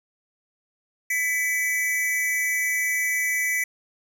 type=tone pair together; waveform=square; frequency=1991 / 2283 Hz; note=B6 / D7; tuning=+14 / -50 cents; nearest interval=major second; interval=236 cents; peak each=-24 / -28 dBFS; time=1.1-3.64 s; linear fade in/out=5 ms; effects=none